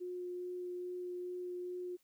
sine tone with vibrato, 358.8 Hz, F4, 47 cents sharp, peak -39 dBFS, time 0-1.97 s, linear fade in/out 20 ms, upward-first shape sine, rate 2.4 Hz, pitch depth 8 cents each way, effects white hiss -75 dBFS RMS until 2.03 s

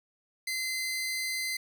sawtooth tone pair together, 2062 / 4715 Hz, C7 / D8, -26 / +6 cents, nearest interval octave + major second, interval 1432 cents, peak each -28 / -35 dBFS, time 0.47-1.57 s, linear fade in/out 5 ms, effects none

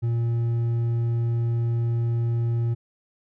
triangle tone with hard clipping, 117 Hz, A#2, 7 cents sharp, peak -22 dBFS, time 0.02-2.75 s, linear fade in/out 20 ms, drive 7 dB, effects none

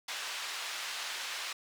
white band-pass noise, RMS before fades -39 dBFS, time 0.08-1.53 s, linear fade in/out 5 ms, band 900 to 4400 Hz, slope 12 dB/octave, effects none

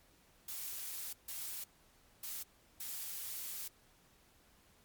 blue noise bursts at uneven times, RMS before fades -43 dBFS, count 4, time 0.48-1.13 / 1.28-1.64 / 2.23-2.43 / 2.8-3.68 s, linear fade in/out 5 ms, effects pink hiss -67 dBFS RMS until 4.84 s + MP3 96 kbps

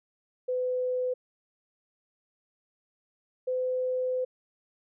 sine tone pair in turn, 504 / 508.7 Hz, B4 / C5, +35 / -49 cents, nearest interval unison, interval 16 cents, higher second, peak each -26 dBFS, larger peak neither, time 0.48-1.14 / 3.47-4.25 s, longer second, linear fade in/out 10 ms, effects none

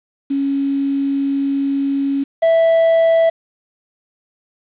sine / triangle tone pair in turn, 276.8 / 658.3 Hz, C#4 / E5, -2 / -3 cents, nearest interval octave + minor third, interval 1499 cents, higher second, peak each -15 / -8 dBFS, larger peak second, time 0.3-2.24 / 2.42-3.3 s, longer first, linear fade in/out 10 ms, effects resampled to 8000 Hz + 7-bit

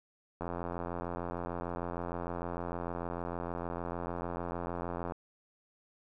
click train, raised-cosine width 1 ms, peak -23 dBFS, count 409, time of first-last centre 0.41-5.121 s, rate 86.6 Hz, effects none

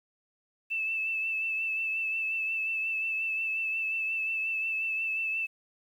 sine tone with vibrato, 2637 Hz, E7, in tune, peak -28 dBFS, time 0.7-5.47 s, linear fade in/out 20 ms, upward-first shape triangle, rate 5.6 Hz, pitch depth 32 cents each way, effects 10-bit

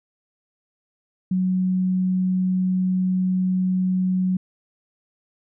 sine tone, 185 Hz, F#3, in tune, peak -18 dBFS, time 1.31-4.37 s, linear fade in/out 5 ms, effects none

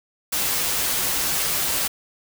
white noise with comb filter, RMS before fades -23 dBFS, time 0.32-1.88 s, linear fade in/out 10 ms, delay 9.3 ms, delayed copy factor -0.5, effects none

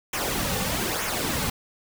pink noise with flanger, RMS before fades -27 dBFS, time 0.13-1.5 s, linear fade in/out 5 ms, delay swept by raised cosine 0.22 to 3.12 ms, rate 1.1 Hz, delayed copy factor -0.65, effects none

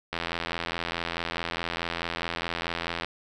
click train, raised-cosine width 0.3 ms, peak -13 dBFS, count 248, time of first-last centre 0.13-3.046 s, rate 84.7 Hz, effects none

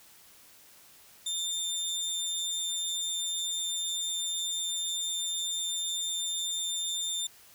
25% pulse tone with amplitude modulation, 3598 Hz, A7, 38 cents sharp, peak -25 dBFS, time 1.26-7.27 s, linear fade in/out 5 ms, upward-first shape sine, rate 174 Hz, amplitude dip 35%, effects white hiss -56 dBFS RMS until 7.54 s

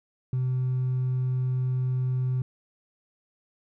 triangle tone with hard clipping, 127.9 Hz, C3, 39 cents flat, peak -23 dBFS, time 0.33-2.42 s, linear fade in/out 2 ms, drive 2 dB, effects none

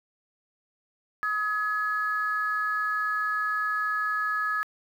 sine tone pair together, 1268.3 / 1693 Hz, D#6 / G#6, +33 / +33 cents, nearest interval perfect fourth, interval 500 cents, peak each -27 dBFS, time 1.23-4.63 s, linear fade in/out 0 ms, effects tanh soft clip ceiling -17 dBFS + 9-bit

